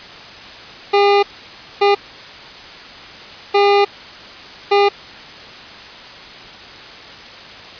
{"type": "tone bursts at uneven times", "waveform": "25% pulse", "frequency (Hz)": 404, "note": "G#4", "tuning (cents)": -48, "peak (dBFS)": -6, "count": 4, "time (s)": [[0.93, 1.23], [1.81, 1.95], [3.54, 3.85], [4.71, 4.89]], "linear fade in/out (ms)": 10, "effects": ["white hiss -35 dBFS RMS until 7.79 s", "resampled to 11025 Hz"]}